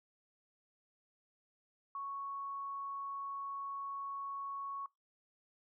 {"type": "tone", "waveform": "sine", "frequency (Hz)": 1108.7, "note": "C#6", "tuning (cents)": 0, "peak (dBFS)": -39, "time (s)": [1.95, 4.86], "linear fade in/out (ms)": 2, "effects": ["noise-tail reverb RT60 0.2 s tail -24 dB re dry"]}